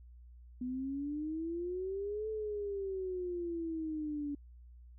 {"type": "exponential two-way sweep", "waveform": "sine", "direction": "up then down", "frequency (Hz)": [246.9, 437.9, 285], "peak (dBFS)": -35, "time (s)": [0.61, 4.35], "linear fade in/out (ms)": 5, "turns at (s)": 2.29, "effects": ["added 60 Hz sine -52 dBFS peak until 4.98 s"]}